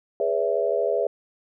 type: chord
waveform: sine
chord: C# minor seventh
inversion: second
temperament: equal with one note detuned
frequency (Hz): 415.3 / 493.9 / 566.7 / 659.3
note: G#4 / B4 / C#5 / E5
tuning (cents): 0 / 0 / +38 / 0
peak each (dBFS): -26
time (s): 0.2-1.07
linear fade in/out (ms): 2
effects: none